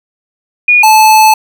sine / square tone pair in turn, 2447 / 869.4 Hz, D#7 / A5, -29 / -21 cents, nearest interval octave + tritone, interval 1792 cents, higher first, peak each -3 dBFS, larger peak neither, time 0.68-0.83 / 0.83-1.34 s, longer second, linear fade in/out 5 ms, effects none

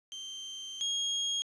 35% pulse tone pair in turn, 3136 / 3268 Hz, G7 / G#7, 0 / -29 cents, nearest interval minor second, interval 71 cents, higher second, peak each -38 / -28 dBFS, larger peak second, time 0.12-0.81 / 0.81-1.42 s, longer first, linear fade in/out 0 ms, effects resampled to 24000 Hz + 10-bit

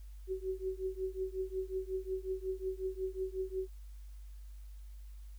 sine tone with tremolo, 377.4 Hz, F#4, 34 cents sharp, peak -31 dBFS, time 0.27-3.69 s, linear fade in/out 50 ms, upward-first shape triangle, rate 5.5 Hz, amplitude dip 100%, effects added 50 Hz sine -46 dBFS peak until 5.38 s + white hiss -69 dBFS RMS until 5.38 s

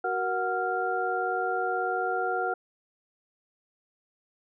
sine tone cluster, 373.3 / 471.7 / 737 / 1392 Hz, F#4 / A#4 / F#5 / F6, +15 / +20 / -7 / -6 cents, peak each -33 / -33 / -29 / -31 dBFS, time 0.04-2.54 s, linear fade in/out 5 ms, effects none

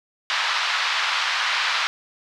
pink band-pass noise, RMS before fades -23 dBFS, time 0.3-1.87 s, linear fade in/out 0 ms, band 1000 to 4600 Hz, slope 24 dB/octave, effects none

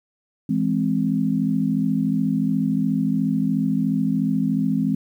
sine chord, E augmented, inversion none, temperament equal, 164.81 / 207.7 / 261.6 Hz, E3 / G#3 / B#3, 0 / 0 / 0 cents, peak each -24 / -22 / -22 dBFS, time 0.49-4.95 s, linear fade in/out 5 ms, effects 9-bit

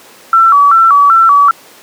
sine tone with vibrato, 1238 Hz, D#6, 9 cents flat, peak -3 dBFS, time 0.33-1.51 s, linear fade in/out 2 ms, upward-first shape square, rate 2.6 Hz, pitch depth 140 cents each way, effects pink hiss -38 dBFS RMS until 1.82 s + high-pass 300 Hz 12 dB/octave

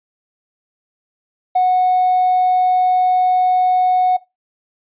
sine tone with hard clipping, 735 Hz, F#5, 12 cents flat, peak -11 dBFS, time 1.55-4.17 s, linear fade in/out 10 ms, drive 1 dB, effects noise-tail reverb RT60 0.2 s tail -19 dB re dry + resampled to 8000 Hz

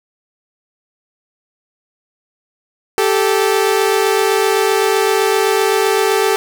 sawtooth tone pair together, 390.2 / 438 Hz, G4 / A4, -8 / -8 cents, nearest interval major second, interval 200 cents, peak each -11 dBFS, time 2.98-6.36 s, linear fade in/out 0 ms, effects none

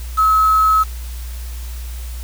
sine tone with quantisation, 1287 Hz, E6, 42 cents flat, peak -10 dBFS, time 0.17-0.84 s, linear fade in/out 20 ms, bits 5, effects added 60 Hz sine -25 dBFS peak until 2.23 s + white hiss -39 dBFS RMS until 2.23 s

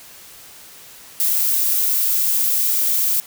violet noise, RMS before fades -18 dBFS, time 1.2-3.2 s, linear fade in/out 0 ms, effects white hiss -42 dBFS RMS until 3.26 s

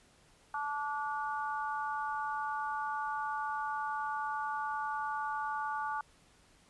harmonic tone, 290.1 Hz, D4, 21 cents flat, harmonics 3 / 4 / 5, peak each -36 / -38 / -40 dBFS, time 0.54-6.01 s, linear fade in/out 2 ms, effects pink hiss -64 dBFS RMS until 6.69 s + resampled to 24000 Hz

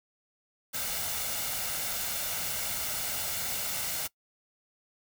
white noise with comb filter, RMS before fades -33 dBFS, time 0.73-4.08 s, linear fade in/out 20 ms, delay 1.4 ms, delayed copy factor +0.5, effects noise-tail reverb RT60 0.1 s tail -22 dB re dry

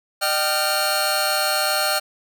sawtooth tone cluster, 606 / 773 / 1393 / 4307 Hz, D#5 / G5 / F6 / C8, -46 / -24 / -5 / +49 cents, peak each -21 dBFS, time 0.21-2 s, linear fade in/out 20 ms, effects none

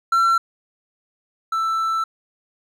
triangle tone pair in turn, 1353 / 1326.7 Hz, E6 / E6, +45 / +11 cents, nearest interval unison, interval 34 cents, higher first, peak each -12 / -17 dBFS, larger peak first, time 0.12-0.38 / 1.52-2.04 s, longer second, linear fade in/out 5 ms, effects none

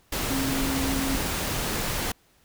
sine tone in noise, 269.6 Hz, C#4, 48 cents flat, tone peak -27 dBFS, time 0.3-1.16 s, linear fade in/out 5 ms, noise pink, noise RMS -28 dBFS, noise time 0.12-2.12 s, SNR -2 dB, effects pink hiss -62 dBFS RMS until 2.44 s

